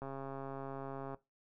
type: click train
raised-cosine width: 1 ms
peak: -30 dBFS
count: 154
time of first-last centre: 0.02-1.145 s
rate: 136 Hz
effects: noise-tail reverb RT60 0.2 s tail -18 dB re dry